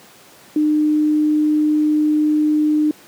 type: tone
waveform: sine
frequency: 303.3 Hz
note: D#4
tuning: 44 cents flat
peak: -12 dBFS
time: 0.56-2.91 s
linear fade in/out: 2 ms
effects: pink hiss -45 dBFS RMS until 3.07 s + high-pass 200 Hz 12 dB/octave